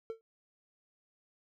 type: tone with exponential decay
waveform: triangle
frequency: 450.7 Hz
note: A4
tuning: 42 cents sharp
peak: -31 dBFS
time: 0.1-0.21 s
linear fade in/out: 0 ms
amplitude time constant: 23 ms
effects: none